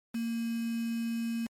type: tone with quantisation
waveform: sine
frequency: 230.4 Hz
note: A#3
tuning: 20 cents flat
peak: -30 dBFS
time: 0.14-1.47 s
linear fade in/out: 10 ms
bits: 7
effects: MP3 64 kbps